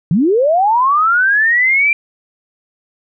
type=linear sweep; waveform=sine; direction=up; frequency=145.5 to 2380 Hz; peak=-9 dBFS; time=0.11-1.93 s; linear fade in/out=2 ms; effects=none